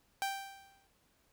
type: tone with exponential decay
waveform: sawtooth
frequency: 784 Hz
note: G5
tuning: in tune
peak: -27 dBFS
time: 0.22-0.87 s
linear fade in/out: 0 ms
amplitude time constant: 140 ms
effects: pink hiss -72 dBFS RMS until 1.32 s